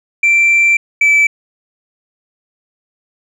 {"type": "tone pair in turn", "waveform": "sine", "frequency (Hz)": [2349, 2313], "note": ["D7", "D7"], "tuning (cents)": [0, -27], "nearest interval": "unison", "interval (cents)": 27, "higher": "first", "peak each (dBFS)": [-5, -4], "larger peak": "second", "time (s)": [[0.23, 0.77], [1.01, 1.27]], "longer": "first", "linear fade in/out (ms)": 5, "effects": ["tanh soft clip ceiling -6 dBFS"]}